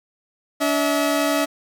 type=tone pair together; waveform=sawtooth; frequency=287.3 / 645 Hz; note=D4 / E5; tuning=-38 / -38 cents; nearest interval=octave + major second; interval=1400 cents; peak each=-17 dBFS; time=0.6-1.46 s; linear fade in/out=20 ms; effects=none